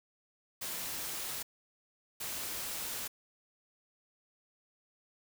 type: noise bursts at uneven times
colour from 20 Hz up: white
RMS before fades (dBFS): -39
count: 2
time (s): 0.61-1.43 / 2.2-3.08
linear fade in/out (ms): 10
effects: none